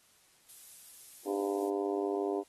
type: noise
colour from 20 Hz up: violet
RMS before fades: -48 dBFS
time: 0.49-1.69 s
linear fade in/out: 0 ms
type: harmonic tone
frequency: 100 Hz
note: G2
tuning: 35 cents sharp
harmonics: 3 / 4 / 5 / 6 / 7 / 8 / 9 / 10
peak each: -36 / -32 / -41 / -43 / -40 / -50 / -46 / -49 dBFS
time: 1.25-2.44 s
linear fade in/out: 50 ms
effects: white hiss -65 dBFS RMS until 2.48 s + AAC 32 kbps